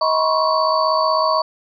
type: tone cluster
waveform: sine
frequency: 634 / 968 / 1054 / 1110 / 4536 Hz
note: D#5 / B5 / C6 / C#6 / C#8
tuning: +32 / -35 / +12 / +2 / +39 cents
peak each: -19 / -21 / -24 / -19 / -25 dBFS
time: 0.01-1.42 s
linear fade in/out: 5 ms
effects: none